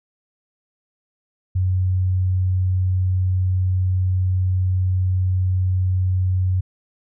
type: tone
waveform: sine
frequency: 92.5 Hz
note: F#2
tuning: in tune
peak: -16 dBFS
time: 1.55-6.61 s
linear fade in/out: 10 ms
effects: none